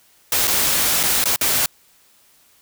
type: noise with dropouts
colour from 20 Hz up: white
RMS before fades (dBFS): -18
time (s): 0.32-1.66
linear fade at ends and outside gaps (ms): 2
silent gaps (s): 0.473-0.477 / 1.031-1.035 / 1.241-1.256 / 1.361-1.411
effects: white hiss -55 dBFS RMS until 2.61 s